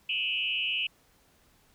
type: tone with frequency modulation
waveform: sine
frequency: 2772 Hz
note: F7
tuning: 14 cents flat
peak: -27 dBFS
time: 0.09-0.87 s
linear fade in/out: 5 ms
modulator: 127 Hz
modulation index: 2.1
effects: pink hiss -64 dBFS RMS until 1.74 s